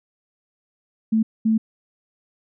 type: tone bursts at uneven times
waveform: sine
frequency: 221 Hz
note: A3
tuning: 8 cents sharp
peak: -15 dBFS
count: 2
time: 1.12-1.23 / 1.45-1.58 s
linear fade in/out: 10 ms
effects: none